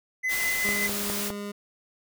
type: tone with tremolo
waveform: triangle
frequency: 2027 Hz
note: B6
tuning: 45 cents sharp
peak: -22 dBFS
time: 0.23-0.88 s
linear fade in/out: 20 ms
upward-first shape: triangle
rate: 5.1 Hz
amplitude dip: 40%
type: noise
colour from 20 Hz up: white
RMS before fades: -31 dBFS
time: 0.28-1.32 s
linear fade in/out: 50 ms
type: tone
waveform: 25% pulse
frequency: 204.2 Hz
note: G#3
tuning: 29 cents flat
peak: -29 dBFS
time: 0.64-1.52 s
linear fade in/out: 10 ms
type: click train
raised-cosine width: 1 ms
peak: -19 dBFS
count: 4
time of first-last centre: 0.69-1.303 s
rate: 4.89 Hz
effects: none